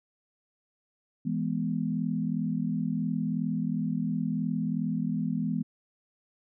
sine chord, E major, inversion none, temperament equal, 164.81 / 207.7 / 246.9 Hz, E3 / G#3 / B3, 0 / 0 / 0 cents, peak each -31 dBFS, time 1.25-5.63 s, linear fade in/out 10 ms, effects none

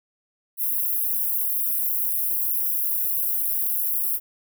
white high-pass noise, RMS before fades -24 dBFS, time 0.57-4.2 s, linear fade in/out 50 ms, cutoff 11000 Hz, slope 48 dB/octave, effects none

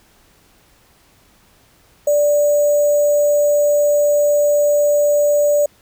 sine tone with sample-and-hold, 586 Hz, D5, 4 cents flat, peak -11 dBFS, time 2.07-5.66 s, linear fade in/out 5 ms, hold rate 7350 Hz, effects pink hiss -53 dBFS RMS until 5.81 s

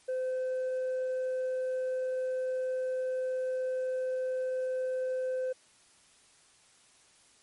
triangle tone with tanh clipping, 514 Hz, C5, 31 cents flat, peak -30 dBFS, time 0.08-5.53 s, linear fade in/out 10 ms, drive 7 dB, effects white hiss -62 dBFS RMS until 7.42 s + MP3 48 kbps

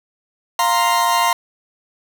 40% pulse chord, F suspended fourth, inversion none, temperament equal, 698.5 / 932.3 / 1046.5 Hz, F5 / Bb5 / C6, 0 / 0 / 0 cents, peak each -20 / -17 / -17 dBFS, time 0.59-1.33 s, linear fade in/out 2 ms, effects none

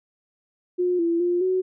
sine tone with pitch steps, 358.6 / 337.1 / 351.7 / 371.7 Hz, F4 / E4 / F4 / F#4, +46 / +39 / +12 / +8 cents, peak -19 dBFS, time 0.78-1.62 s, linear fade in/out 20 ms, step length 210 ms, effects none

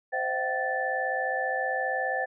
sine tone cluster, 519 / 631 / 690 / 765 / 1756 Hz, C5 / D#5 / F5 / G5 / A6, -14 / +24 / -21 / -42 / -4 cents, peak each -32 / -38 / -37 / -31 / -30 dBFS, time 0.12-2.26 s, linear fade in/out 20 ms, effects none

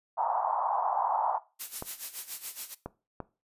white band-pass noise, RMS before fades -29 dBFS, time 0.17-1.39 s, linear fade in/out 20 ms, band 720 to 1000 Hz, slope 48 dB/octave
blue noise with tremolo, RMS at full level -35 dBFS, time 1.59-2.75 s, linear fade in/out 20 ms, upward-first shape sine, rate 7.1 Hz, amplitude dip 80%
clicks, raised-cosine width 1 ms, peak -22 dBFS, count 3, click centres 1.824 / 2.86 / 3.203 s
effects noise-tail reverb RT60 0.3 s tail -18 dB re dry + resampled to 32000 Hz

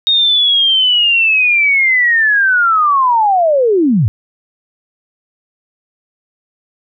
sine linear sweep, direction down, 3731 to 88.9 Hz, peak -8 dBFS, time 0.07-4.08 s, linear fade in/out 0 ms, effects none

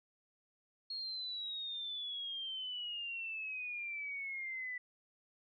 sine exponential sweep, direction down, 4300 to 1975.5 Hz, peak -39 dBFS, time 0.9-4.78 s, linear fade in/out 5 ms, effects none

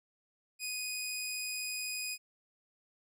15% pulse tone, 2489 Hz, D#7, in tune, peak -29 dBFS, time 0.59-2.18 s, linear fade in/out 50 ms, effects none

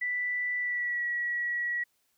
sine tone with pitch glide, 1975.5 to 1924.8 Hz, B6 to B6, 0 to -45 cents, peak -28 dBFS, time 0.01-1.84 s, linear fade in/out 10 ms, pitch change -45 cents, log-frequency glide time 0.58-1.04 s, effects white hiss -73 dBFS RMS until 2.17 s

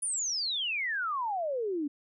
sine exponential sweep, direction down, 10000 to 277.2 Hz, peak -29 dBFS, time 0.02-1.88 s, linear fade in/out 10 ms, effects none

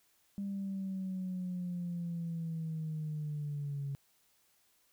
sine linear sweep, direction down, 200 to 138.59 Hz, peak -34 dBFS, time 0.38-3.95 s, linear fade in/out 0 ms, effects tanh soft clip ceiling -31 dBFS + white hiss -71 dBFS RMS until 4.92 s

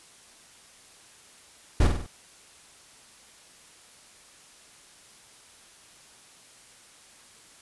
brown noise with echo, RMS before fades -18 dBFS, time 1.8-1.87 s, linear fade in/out 5 ms, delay 49 ms, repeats 4, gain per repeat -5 dB, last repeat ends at 2.066 s, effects white hiss -53 dBFS RMS until 7.61 s + resampled to 24000 Hz

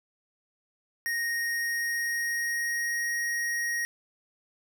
square tone with pitch glide, 1864.7 to 1879.8 Hz, A#6 to A#6, 0 to +14 cents, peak -28 dBFS, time 1.06-3.85 s, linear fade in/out 0 ms, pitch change +14 cents, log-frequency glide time 1.51-3.1 s, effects none

